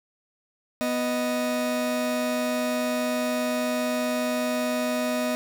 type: tone pair together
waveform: 40% pulse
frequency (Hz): 246.8 / 622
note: B3 / D#5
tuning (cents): -1 / -1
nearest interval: octave + major third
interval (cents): 1600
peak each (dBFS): -26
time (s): 0.81-5.35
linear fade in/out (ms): 0
effects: 9-bit